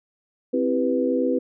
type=chord; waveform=sine; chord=C major seventh; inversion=none; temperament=equal; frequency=261.6 / 329.6 / 392 / 493.9 Hz; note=C4 / E4 / G4 / B4; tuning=0 / 0 / 0 / 0 cents; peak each=-23 / -27 / -28 / -23 dBFS; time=0.53-1.39 s; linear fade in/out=10 ms; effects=none